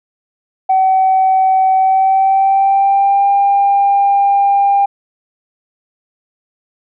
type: tone with pitch glide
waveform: sine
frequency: 760 to 798.7 Hz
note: F#5 to G5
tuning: +46 to +32 cents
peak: -7 dBFS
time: 0.69-4.86 s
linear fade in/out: 10 ms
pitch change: +86 cents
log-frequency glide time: 1.76-3.29 s
effects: tanh soft clip ceiling -4 dBFS